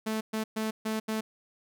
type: tone bursts at uneven times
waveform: sawtooth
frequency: 218.8 Hz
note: A3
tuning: 9 cents flat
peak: -25 dBFS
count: 5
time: 0.06-0.21 / 0.33-0.44 / 0.56-0.71 / 0.85-1 / 1.08-1.21 s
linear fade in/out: 10 ms
effects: none